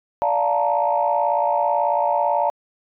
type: chord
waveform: sine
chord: Bb major seventh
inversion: first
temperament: just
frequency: 582.7 / 699.2 / 874.1 / 932.3 Hz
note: D5 / F5 / A5 / Bb5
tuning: -14 / +2 / -12 / 0 cents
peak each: -22 dBFS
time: 0.22-2.5 s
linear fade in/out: 0 ms
effects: tanh soft clip ceiling -7 dBFS